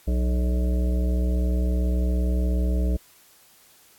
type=harmonic tone with a mistuned harmonic; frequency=61.4 Hz; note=B1; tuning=9 cents flat; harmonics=1 / 3 / 5 / 7 / 9 / 10; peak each=-20 / -30 / -34 / -37 / -39 / -40 dBFS; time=0.07-2.97 s; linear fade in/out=10 ms; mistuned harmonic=10; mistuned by=+51 cents; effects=white hiss -55 dBFS RMS until 3.98 s + AAC 64 kbps